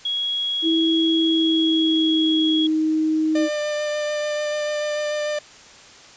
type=tone; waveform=sine; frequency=3322 Hz; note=G#7; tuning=in tune; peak=-21 dBFS; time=0.05-2.67 s; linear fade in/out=5 ms
type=tone with pitch glide; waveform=sine; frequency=325.1 to 313.7 Hz; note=E4 to D#4; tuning=-24 to +14 cents; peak=-17 dBFS; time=0.62-3.49 s; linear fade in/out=50 ms; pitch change=-62 cents; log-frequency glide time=1.19-2.59 s
type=tone with vibrato; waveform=45% pulse; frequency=598 Hz; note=D5; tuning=31 cents sharp; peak=-22 dBFS; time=3.35-5.39 s; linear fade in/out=5 ms; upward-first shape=sine; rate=6.8 Hz; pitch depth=9 cents each way
effects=white hiss -45 dBFS RMS until 6.16 s + resampled to 16000 Hz